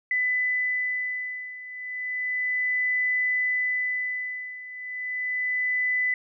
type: beating tone pair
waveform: sine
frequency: 2000 / 2000.33 Hz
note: B6 / B6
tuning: +21 / +22 cents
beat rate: 0.33 Hz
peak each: -29 / -26 dBFS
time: 0.11-6.14 s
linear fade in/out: 2 ms
effects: none